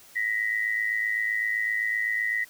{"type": "tone pair together", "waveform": "sine", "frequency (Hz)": [1884.2, 1992], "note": ["A#6", "B6"], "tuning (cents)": [18, 14], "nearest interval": "minor second", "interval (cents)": 96, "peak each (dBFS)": -27, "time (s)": [0.15, 2.45], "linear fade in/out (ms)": 20, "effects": ["white hiss -52 dBFS RMS until 2.49 s"]}